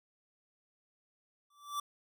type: tone with exponential growth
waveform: square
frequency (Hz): 1164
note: D6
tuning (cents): -16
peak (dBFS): -32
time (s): 1.5-1.8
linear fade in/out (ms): 5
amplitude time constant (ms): 65
effects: none